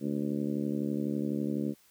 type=harmonic tone; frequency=72 Hz; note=D2; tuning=34 cents flat; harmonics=2 / 3 / 4 / 5 / 6 / 7 / 8; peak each=-38 / -32 / -34 / -38 / -48 / -43 / -48 dBFS; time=0-1.75 s; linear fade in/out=50 ms; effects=white hiss -63 dBFS RMS until 1.9 s